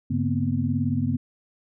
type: tone cluster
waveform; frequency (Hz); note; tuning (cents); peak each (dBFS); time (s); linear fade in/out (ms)
sine; 100.4 / 142.4 / 235.1 / 253.2; G2 / C#3 / A#3 / B3; +42 / +47 / +15 / +43; -27; 0.1-1.17; 10
effects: none